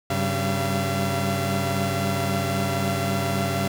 sawtooth tone cluster, 98.1 / 137.7 / 192.4 / 681 Hz, G2 / C#3 / G3 / F5, +2 / -11 / -32 / -44 cents, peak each -24 dBFS, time 0.1-3.68 s, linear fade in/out 5 ms, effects none

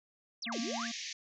sine exponential two-way sweep, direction down then up, 6272 to 207.8 to 1882 Hz, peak -37 dBFS, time 0.42-0.87 s, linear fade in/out 5 ms, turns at 0.6 s
harmonic tone, 231.7 Hz, A#3, 10 cents flat, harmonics 1 / 3 / 5 / 7 / 9, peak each -39 / -49 / -53 / -56 / -58 dBFS, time 0.46-0.92 s, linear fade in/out 10 ms
white band-pass noise, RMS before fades -42 dBFS, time 0.52-1.13 s, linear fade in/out 5 ms, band 1800 to 6700 Hz, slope 96 dB/octave
effects none

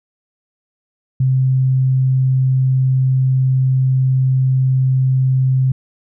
sine tone, 130.81 Hz, C3, in tune, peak -11 dBFS, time 1.2-5.72 s, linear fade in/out 5 ms, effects none

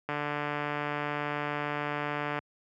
click train, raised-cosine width 0.5 ms, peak -17 dBFS, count 339, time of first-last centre 0.09-2.389 s, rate 147 Hz, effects high-pass 100 Hz 12 dB/octave

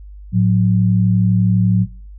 sine tone pair together, 110 / 182.03 Hz, A2 / F#3, 0 / -28 cents, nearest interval major sixth, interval 872 cents, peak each -13 dBFS, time 0.32-1.87 s, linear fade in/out 50 ms, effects noise-tail reverb RT60 0.5 s tail -24 dB re dry + added 50 Hz sine -33 dBFS peak until 2.18 s

